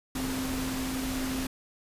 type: tone in noise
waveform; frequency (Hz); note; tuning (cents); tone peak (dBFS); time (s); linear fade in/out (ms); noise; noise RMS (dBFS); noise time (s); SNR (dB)
sine; 261.3; C4; -2; -31; 0.15-1.47; 5; pink; -35; 0.15-1.47; +1
effects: resampled to 32000 Hz